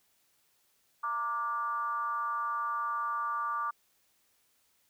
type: tone with frequency modulation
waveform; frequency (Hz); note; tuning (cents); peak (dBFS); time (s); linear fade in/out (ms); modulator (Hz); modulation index
sine; 1174.7; D6; 0; -30; 1.03-3.71; 10; 254; 0.65
effects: white hiss -71 dBFS RMS until 4.89 s